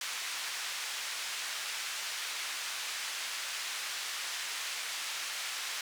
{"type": "band-pass noise", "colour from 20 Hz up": "pink", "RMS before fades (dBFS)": -38, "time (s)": [0.01, 5.81], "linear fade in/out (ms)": 2, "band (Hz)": [1700, 7800], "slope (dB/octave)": 12, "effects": []}